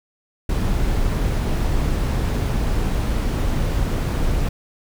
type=noise; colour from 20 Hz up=brown; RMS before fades=-20 dBFS; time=0.49-4.49 s; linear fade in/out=5 ms; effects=none